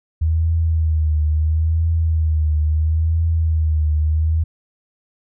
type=tone with vibrato; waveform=sine; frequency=79.2 Hz; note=D#2; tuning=31 cents sharp; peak=-14 dBFS; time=0.21-4.44 s; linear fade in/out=10 ms; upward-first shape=triangle; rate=0.74 Hz; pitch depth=72 cents each way; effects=none